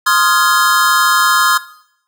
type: chord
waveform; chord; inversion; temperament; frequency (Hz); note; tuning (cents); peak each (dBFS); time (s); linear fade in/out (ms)
square; F minor seventh; second; equal with one note detuned; 1046.5 / 1244.5 / 1396.9 / 1679.6; C6 / Eb6 / F6 / Ab6; 0 / 0 / 0 / +19; -16; 0.06-1.58; 10
effects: noise-tail reverb RT60 0.7 s tail -17 dB re dry